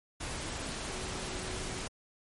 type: tone in noise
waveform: sine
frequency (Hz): 370.9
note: F#4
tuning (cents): +4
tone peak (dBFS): -45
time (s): 0.89-1.82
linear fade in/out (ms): 10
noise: pink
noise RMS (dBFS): -38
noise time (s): 0.2-1.88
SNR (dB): -10
effects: MP3 48 kbps